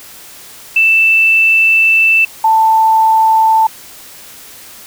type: tone pair in turn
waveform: sine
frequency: 2654 / 885.7 Hz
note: E7 / A5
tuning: +11 / +11 cents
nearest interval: octave + perfect fifth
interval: 1900 cents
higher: first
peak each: -6 dBFS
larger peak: neither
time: 0.76-2.25 / 2.44-3.67 s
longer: first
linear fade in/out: 5 ms
effects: white hiss -35 dBFS RMS until 4.86 s